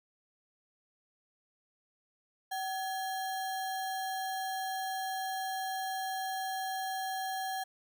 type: tone with sample-and-hold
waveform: sine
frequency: 762 Hz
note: G5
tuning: 49 cents flat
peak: -33 dBFS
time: 2.51-7.64 s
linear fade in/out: 10 ms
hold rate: 2450 Hz
effects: none